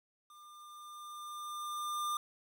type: tone with level ramp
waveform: square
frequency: 1199 Hz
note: D6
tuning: 36 cents sharp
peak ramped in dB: -55 to -33 dBFS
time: 0.3-2.17 s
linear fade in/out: 2 ms
effects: 12-bit